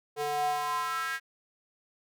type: tone with high-pass filter sweep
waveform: square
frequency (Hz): 147.1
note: D3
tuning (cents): +3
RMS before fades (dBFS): -31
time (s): 0.16-1.2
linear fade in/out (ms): 50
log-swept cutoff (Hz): 520 to 1700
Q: 5.3
effects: none